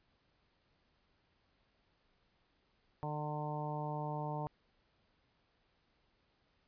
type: harmonic tone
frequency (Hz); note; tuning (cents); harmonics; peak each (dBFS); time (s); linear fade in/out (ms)
150; D3; +37; 1 / 2 / 3 / 4 / 5 / 6 / 7; -40 / -48 / -48 / -46 / -45 / -43 / -51; 3.03-4.47; 0
effects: pink hiss -75 dBFS RMS until 6.67 s + resampled to 11025 Hz